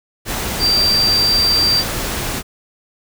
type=tone in noise; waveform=sine; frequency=4699 Hz; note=D8; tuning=in tune; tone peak=-12 dBFS; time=0.59-1.84 s; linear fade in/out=50 ms; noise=pink; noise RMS=-22 dBFS; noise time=0.25-2.43 s; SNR=+7 dB; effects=none